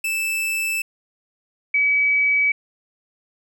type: tone pair in turn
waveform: 45% pulse / sine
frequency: 2637 / 2281 Hz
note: E7 / C#7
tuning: 0 / +49 cents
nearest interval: minor third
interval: 251 cents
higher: first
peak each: -21 / -15 dBFS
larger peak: second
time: 0.04-0.82 / 1.74-2.52 s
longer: neither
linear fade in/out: 5 ms
effects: none